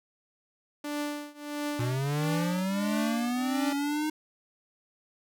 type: tone with tremolo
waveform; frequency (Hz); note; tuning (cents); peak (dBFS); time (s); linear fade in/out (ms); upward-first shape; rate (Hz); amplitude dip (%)
sawtooth; 293.7; D4; 0; -25; 0.84-3.73; 5; triangle; 1.5; 95
type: linear sweep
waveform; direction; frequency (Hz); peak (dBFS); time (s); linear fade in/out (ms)
square; up; 117.7 to 310; -28; 1.79-4.1; 5
effects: none